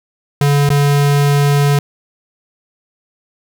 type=tone with dropouts; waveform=square; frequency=143.1 Hz; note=D3; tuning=45 cents flat; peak=-10 dBFS; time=0.41-1.79 s; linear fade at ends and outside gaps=2 ms; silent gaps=0.691-0.702 s; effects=8-bit

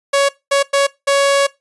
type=tone bursts at uneven times; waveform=sawtooth; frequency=558 Hz; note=C#5; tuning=11 cents sharp; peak=-7 dBFS; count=4; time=0.13-0.29 / 0.51-0.63 / 0.73-0.87 / 1.07-1.47 s; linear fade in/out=10 ms; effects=noise-tail reverb RT60 0.2 s tail -20 dB re dry + resampled to 24000 Hz

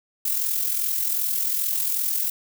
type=noise with amplitude modulation; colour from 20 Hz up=violet; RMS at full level=-22 dBFS; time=0.25-2.3 s; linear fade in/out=5 ms; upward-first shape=sine; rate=42.6 Hz; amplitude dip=50%; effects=none

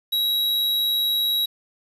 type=tone; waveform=square; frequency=3861 Hz; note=B7; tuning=40 cents flat; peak=-20 dBFS; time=0.12-1.46 s; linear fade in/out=10 ms; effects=resampled to 32000 Hz + 8-bit

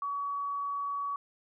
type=tone; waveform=sine; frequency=1132 Hz; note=C#6; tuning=36 cents sharp; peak=-31 dBFS; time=0.02-1.16 s; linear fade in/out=2 ms; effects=none

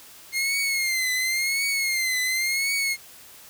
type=tone with vibrato; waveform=sawtooth; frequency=2122 Hz; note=C7; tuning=24 cents sharp; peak=-19 dBFS; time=0.32-2.97 s; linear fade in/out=50 ms; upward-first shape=triangle; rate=0.93 Hz; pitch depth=100 cents each way; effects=white hiss -47 dBFS RMS until 3.49 s

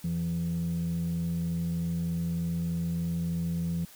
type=tone pair together; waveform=sine; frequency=86.2 / 169.44 Hz; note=F2 / E3; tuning=-22 / +48 cents; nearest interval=octave; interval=1170 cents; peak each=-35 / -26 dBFS; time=0.04-3.85 s; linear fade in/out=5 ms; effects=tanh soft clip ceiling -25 dBFS + white hiss -52 dBFS RMS until 3.95 s

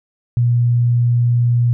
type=tone; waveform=sine; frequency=120.2 Hz; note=B2; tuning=46 cents flat; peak=-11 dBFS; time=0.37-1.73 s; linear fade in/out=0 ms; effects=none

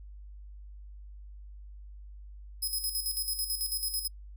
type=tone with tremolo; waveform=10% pulse; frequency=5100 Hz; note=D#8; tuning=42 cents sharp; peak=-23 dBFS; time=2.62-4.08 s; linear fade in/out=10 ms; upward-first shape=square; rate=9.1 Hz; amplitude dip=60%; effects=noise-tail reverb RT60 0.1 s tail -26 dB re dry + added 50 Hz sine -44 dBFS peak until 4.36 s

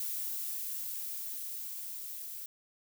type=noise with level ramp; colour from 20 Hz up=violet; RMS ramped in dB=-36 to -43 dBFS; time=0-2.46 s; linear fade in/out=2 ms; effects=none

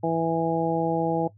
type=harmonic tone; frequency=164.81 Hz; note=E3; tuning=in tune; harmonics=1 / 2 / 3 / 4 / 5; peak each=-29 / -27 / -27 / -29 / -28 dBFS; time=0.03-1.28 s; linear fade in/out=10 ms; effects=noise-tail reverb RT60 0.1 s tail -17 dB re dry + added 104 Hz sine -50 dBFS peak until 1.37 s

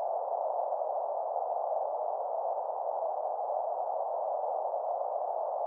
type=band-pass noise; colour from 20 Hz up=pink; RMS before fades=-33 dBFS; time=0-5.66 s; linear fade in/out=0 ms; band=600 to 800 Hz; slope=48 dB/octave; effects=none

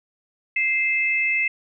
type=tone pair together; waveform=sine; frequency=2092 / 2612 Hz; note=C7 / E7; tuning=-1 / -17 cents; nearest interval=major third; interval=384 cents; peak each=-21 / -22 dBFS; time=0.56-1.48 s; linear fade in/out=5 ms; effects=none

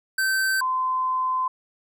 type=tone pair in turn; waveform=square / sine; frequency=1547 / 1028.6 Hz; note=G6 / C6; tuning=-23 / -30 cents; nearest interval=perfect fifth; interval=707 cents; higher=first; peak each=-21 dBFS; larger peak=neither; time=0.18-0.61 / 0.61-1.48 s; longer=second; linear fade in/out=5 ms; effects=none

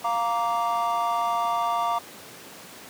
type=chord; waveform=triangle; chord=Bb major; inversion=second; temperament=just; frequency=699.2 / 932.3 / 1165.4 Hz; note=F5 / Bb5 / D6; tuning=+2 / 0 / -14 cents; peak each=-25 dBFS; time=0.04-1.99 s; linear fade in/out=10 ms; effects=pink hiss -43 dBFS RMS until 2.89 s + high-pass 200 Hz 12 dB/octave

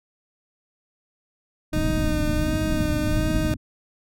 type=low-pass noise; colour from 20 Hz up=pink; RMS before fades=-24 dBFS; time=1.72-3.57 s; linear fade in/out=50 ms; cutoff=280 Hz; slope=96 dB/octave
type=tone with vibrato; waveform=30% pulse; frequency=307.7 Hz; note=D#4; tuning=19 cents flat; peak=-22 dBFS; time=1.73-3.54 s; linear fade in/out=2 ms; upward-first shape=sine; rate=1.4 Hz; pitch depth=24 cents each way
effects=none

